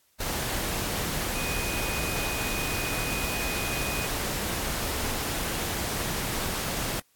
sine tone in noise, 2489 Hz, D#7, in tune, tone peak -34 dBFS, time 1.35-4.07 s, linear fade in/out 5 ms, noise pink, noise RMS -30 dBFS, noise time 0.2-7 s, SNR -7 dB, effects white hiss -66 dBFS RMS until 7.15 s + AAC 64 kbps

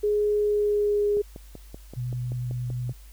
sine tone with pitch glide, 417.3 to 412.3 Hz, G#4 to G#4, +8 to -13 cents, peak -20 dBFS, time 0.03-1.22 s, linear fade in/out 10 ms, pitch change -21 cents, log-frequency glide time 0.39-1.05 s
click train, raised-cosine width 2 ms, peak -26 dBFS, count 10, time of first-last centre 1.17-2.894 s, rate 5.22 Hz
sine tone with vibrato, 123.47 Hz, B2, in tune, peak -27 dBFS, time 1.96-2.93 s, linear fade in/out 20 ms, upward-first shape sine, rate 11 Hz, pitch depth 12 cents each way
effects added 50 Hz sine -44 dBFS peak until 3.12 s + white hiss -56 dBFS RMS until 3.12 s

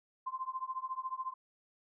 sine tone with tremolo, 1042 Hz, C6, 7 cents flat, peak -32 dBFS, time 0.26-1.34 s, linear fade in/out 10 ms, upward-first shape triangle, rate 14 Hz, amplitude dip 100%, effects none

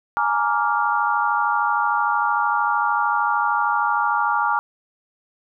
sine chord, Bb dominant seventh, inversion third, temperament just, 839.1 / 932.3 / 1165.4 / 1398.5 Hz, Ab5 / Bb5 / D6 / F6, +18 / 0 / -14 / +2 cents, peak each -23 dBFS, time 0.17-4.59 s, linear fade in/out 0 ms, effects none

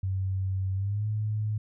sine tone with pitch glide, 95.2 to 106.86 Hz, F#2 to G#2, +50 to +50 cents, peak -26 dBFS, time 0.03-1.58 s, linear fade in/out 5 ms, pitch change +200 cents, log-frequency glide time 0.74-1.06 s, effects none

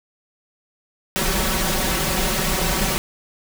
pink noise with comb filter, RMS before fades -21 dBFS, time 1.16-2.98 s, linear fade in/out 0 ms, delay 5.3 ms, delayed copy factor +0.85, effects none

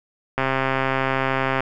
click train, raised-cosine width 0.5 ms, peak -6 dBFS, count 164, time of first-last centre 0.38-1.606 s, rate 133 Hz, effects none

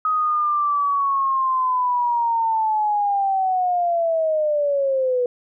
sine linear sweep, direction down, 1262 to 487.1 Hz, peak -17 dBFS, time 0.05-5.26 s, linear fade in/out 2 ms, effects none

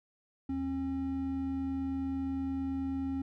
triangle tone pair together, 80.19 / 269.5 Hz, E2 / C#4, -47 / -49 cents, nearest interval octave + major sixth, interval 2098 cents, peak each -39 / -30 dBFS, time 0.49-3.22 s, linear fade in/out 5 ms, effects none

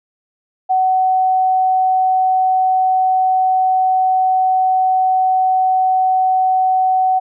sine tone, 750 Hz, F#5, 23 cents sharp, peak -11 dBFS, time 0.69-7.2 s, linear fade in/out 20 ms, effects none

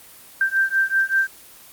sine beating tone pair, 1568 / 1573.2 Hz, G6 / G6, 0 / +6 cents, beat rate 5.2 Hz, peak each -20 / -20 dBFS, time 0.41-1.27 s, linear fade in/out 2 ms, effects white hiss -45 dBFS RMS until 1.72 s + Opus 24 kbps

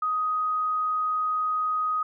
sine tone, 1252 Hz, D#6, 10 cents sharp, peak -23 dBFS, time 0.02-2.03 s, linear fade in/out 5 ms, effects none

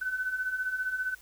sine beating tone pair, 1500 / 1515 Hz, F#6 / F#6, +23 / +40 cents, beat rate 15 Hz, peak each -36 / -30 dBFS, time 0.01-1.15 s, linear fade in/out 10 ms, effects added 50 Hz sine -60 dBFS peak until 1.21 s + white hiss -56 dBFS RMS until 1.21 s

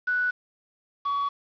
sine / triangle tone pair in turn, 1480 / 1129.2 Hz, F#6 / C#6, 0 / +32 cents, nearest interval perfect fourth, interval 468 cents, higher first, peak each -22 dBFS, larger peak neither, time 0.07-0.31 / 1.05-1.29 s, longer neither, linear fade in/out 10 ms, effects resampled to 11025 Hz + 8-bit

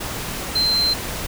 sine tone in noise, 4117 Hz, C8, 29 cents flat, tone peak -16 dBFS, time 0.55-0.94 s, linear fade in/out 10 ms, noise pink, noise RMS -28 dBFS, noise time 0-1.27 s, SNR +9 dB, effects none

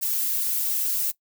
violet noise with flanger, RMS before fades -25 dBFS, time 0.01-1.12 s, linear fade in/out 20 ms, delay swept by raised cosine 2 to 3.5 ms, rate 2.8 Hz, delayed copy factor -0.8, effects noise-tail reverb RT60 0.1 s tail -20 dB re dry

